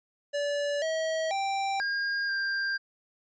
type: tone with pitch steps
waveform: square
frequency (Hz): 577 / 641 / 784 / 1618 / 1589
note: D5 / E5 / G5 / G#6 / G6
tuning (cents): -31 / -49 / 0 / -46 / +23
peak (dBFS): -28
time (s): 0.33-2.78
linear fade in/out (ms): 20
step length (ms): 490
effects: resampled to 16000 Hz